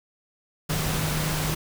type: tone in noise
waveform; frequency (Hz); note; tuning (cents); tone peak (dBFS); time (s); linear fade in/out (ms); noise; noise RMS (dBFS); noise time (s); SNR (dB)
sine; 154.9; D#3; -7; -27; 0.69-1.55; 10; pink; -28; 0.69-1.55; -2
effects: none